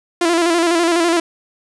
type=tone with vibrato; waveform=sawtooth; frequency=339.2 Hz; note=E4; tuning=50 cents sharp; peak=-9 dBFS; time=0.21-1.2 s; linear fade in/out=5 ms; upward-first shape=square; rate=12 Hz; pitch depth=48 cents each way; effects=resampled to 24000 Hz + 7-bit